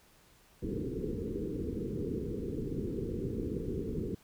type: low-pass noise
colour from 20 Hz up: white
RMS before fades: -36 dBFS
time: 0.62-4.15 s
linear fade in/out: 5 ms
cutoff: 470 Hz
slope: 96 dB/octave
effects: pink hiss -63 dBFS RMS until 4.23 s